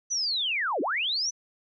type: linear two-way sweep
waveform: sine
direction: down then up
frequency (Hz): 6090 to 246.9 to 6090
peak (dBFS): -25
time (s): 0.1-1.31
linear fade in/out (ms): 20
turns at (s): 0.81
effects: none